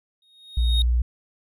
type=tone with exponential growth; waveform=triangle; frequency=3729 Hz; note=A#7; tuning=in tune; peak=-19 dBFS; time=0.22-0.82 s; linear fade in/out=2 ms; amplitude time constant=130 ms
type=tone; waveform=sine; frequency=60 Hz; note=B1; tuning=49 cents flat; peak=-17 dBFS; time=0.57-1.02 s; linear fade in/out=5 ms
effects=none